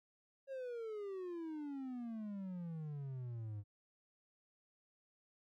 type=exponential sweep; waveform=triangle; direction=down; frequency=550 to 100.3 Hz; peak=-40 dBFS; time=0.47-3.64 s; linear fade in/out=50 ms; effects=none